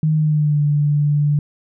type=tone with pitch glide; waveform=sine; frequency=155.56 to 146.83 Hz; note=D#3 to D3; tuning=0 to 0 cents; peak=-13 dBFS; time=0.03-1.39 s; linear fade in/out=2 ms; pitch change=-100 cents; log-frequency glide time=0.14-0.61 s; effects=none